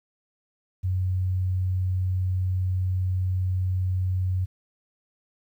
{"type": "tone", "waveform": "sine", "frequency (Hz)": 92.5, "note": "F#2", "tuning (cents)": 0, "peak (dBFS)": -22, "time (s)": [0.83, 4.46], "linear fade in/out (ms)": 20, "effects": ["10-bit"]}